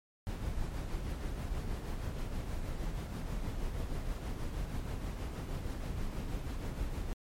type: noise with tremolo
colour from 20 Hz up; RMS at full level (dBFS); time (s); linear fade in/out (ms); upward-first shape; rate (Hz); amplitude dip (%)
brown; -35; 0.27-7.13; 0; triangle; 6.3; 45
effects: MP3 64 kbps